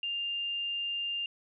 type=tone; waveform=sine; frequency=2800 Hz; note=F7; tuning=4 cents sharp; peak=-31 dBFS; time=0.03-1.26 s; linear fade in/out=2 ms; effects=none